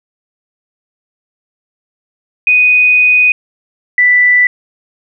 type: tone pair in turn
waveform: sine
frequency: 2489 / 1978.1 Hz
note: D#7 / B6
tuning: 0 / +2 cents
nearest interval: major third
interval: 398 cents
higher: first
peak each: -5 dBFS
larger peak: neither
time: 2.47-3.32 / 3.98-4.47 s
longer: first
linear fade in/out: 2 ms
effects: none